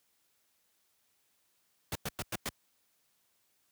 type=noise bursts; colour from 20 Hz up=pink; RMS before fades=-35 dBFS; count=5; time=1.92-2.49 s; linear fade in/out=2 ms; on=34 ms; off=100 ms; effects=white hiss -74 dBFS RMS until 3.71 s + high-pass 60 Hz 12 dB/octave